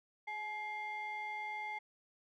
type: ring-modulated tone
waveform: triangle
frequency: 631 Hz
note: D#5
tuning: 24 cents sharp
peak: -34 dBFS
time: 0.27-1.79 s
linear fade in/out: 10 ms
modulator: 1480 Hz
effects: none